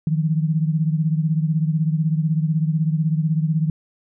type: beating tone pair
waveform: sine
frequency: 155.56 / 171.56 Hz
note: D#3 / F3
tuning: 0 / -31 cents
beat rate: 16 Hz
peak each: -18 / -23 dBFS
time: 0.07-3.7 s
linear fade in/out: 2 ms
effects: none